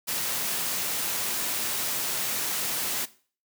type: high-pass noise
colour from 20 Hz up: white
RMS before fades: -29 dBFS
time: 0.07-3.06 s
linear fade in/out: 20 ms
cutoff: 110 Hz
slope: 12 dB/octave
effects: noise-tail reverb RT60 0.4 s tail -17 dB re dry